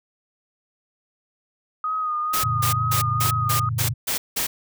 sine tone with vibrato, 1243 Hz, D#6, 2 cents flat, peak -22 dBFS, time 1.84-3.69 s, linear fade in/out 2 ms, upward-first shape sine, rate 2.2 Hz, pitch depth 36 cents each way
white noise bursts, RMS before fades -24 dBFS, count 8, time 2.33-4.47 s, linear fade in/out 10 ms, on 110 ms, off 180 ms
sine chord, Gb augmented, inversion none, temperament just, 92.5 / 115.62 / 144.53 Hz, Gb2 / Bb2 / D3, 0 / -14 / -27 cents, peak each -30 / -24 / -30 dBFS, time 2.43-3.94 s, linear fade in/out 10 ms
effects none

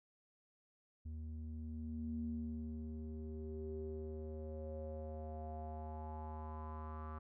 square tone with low-pass filter sweep, 77.78 Hz, D#2, in tune, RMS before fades -45 dBFS, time 1.05-7.19 s, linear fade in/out 10 ms, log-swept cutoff 160 to 1200 Hz, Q 5.9, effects none

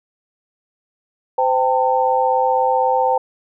sine tone cluster, 514 / 786 / 902 Hz, C5 / G5 / A5, -31 / +4 / +43 cents, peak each -18 dBFS, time 1.38-3.18 s, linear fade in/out 5 ms, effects none

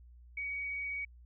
sine tone with frequency modulation, 2255 Hz, C#7, 29 cents sharp, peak -35 dBFS, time 0.37-1.05 s, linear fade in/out 5 ms, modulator 24.9 Hz, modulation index 0.69, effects added 60 Hz sine -53 dBFS peak until 1.25 s

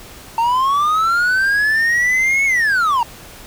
triangle linear two-way sweep, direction up then down, 901 to 2217 to 901 Hz, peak -11 dBFS, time 0.38-3.03 s, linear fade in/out 2 ms, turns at 2.45 s, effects pink hiss -38 dBFS RMS until 3.46 s

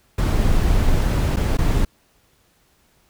brown noise with dropouts, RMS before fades -17 dBFS, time 0.18-1.85 s, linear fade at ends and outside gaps 5 ms, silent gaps 1.362-1.368 / 1.572-1.585 s, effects pink hiss -60 dBFS RMS until 3.09 s

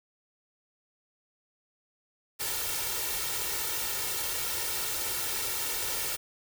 white noise with comb filter, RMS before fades -32 dBFS, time 2.39-6.17 s, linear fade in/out 20 ms, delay 2.2 ms, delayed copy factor +0.65, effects none

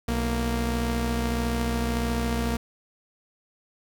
sawtooth tone pair together, 61.63 / 232.5 Hz, B1 / A#3, -3 / -4 cents, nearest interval octave + major seventh, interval 2299 cents, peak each -23 dBFS, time 0.08-2.57 s, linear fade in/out 5 ms, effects none

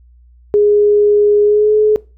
sine tone with pitch glide, 414.5 to 426.6 Hz, G#4 to G#4, -3 to +46 cents, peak -7 dBFS, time 0.54-1.96 s, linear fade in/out 0 ms, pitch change +49 cents, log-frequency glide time 1.44-1.74 s, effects noise-tail reverb RT60 0.3 s tail -21 dB re dry + added 60 Hz sine -42 dBFS peak until 2.17 s

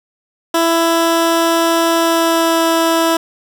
15% pulse tone with pitch glide, 332.4 to 329.5 Hz, E4 to E4, +15 to -1 cents, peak -5 dBFS, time 0.54-3.17 s, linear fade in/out 5 ms, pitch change -16 cents, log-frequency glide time 1.97-2.63 s, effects none

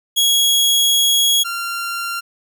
sawtooth tone pair in turn, 3322 / 1382.3 Hz, G#7 / F6, 0 / -18 cents, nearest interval octave + minor third, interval 1518 cents, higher first, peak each -9 / -18 dBFS, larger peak first, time 0.16-1.44 / 1.44-2.21 s, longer first, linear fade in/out 20 ms, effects none

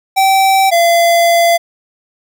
square tone pair in turn, 773 / 681.7 Hz, G5 / F5, -24 / -42 cents, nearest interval major second, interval 218 cents, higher first, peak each -8 dBFS, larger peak neither, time 0.16-0.71 / 0.71-1.58 s, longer second, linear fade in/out 20 ms, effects none

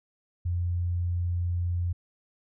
sine tone, 87.6 Hz, F2, 6 cents sharp, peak -25 dBFS, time 0.45-1.93 s, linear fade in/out 10 ms, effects none

